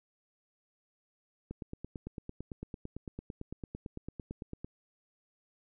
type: click train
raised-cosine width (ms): 3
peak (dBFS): -27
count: 29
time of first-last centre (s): 1.51-4.645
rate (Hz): 8.93
effects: none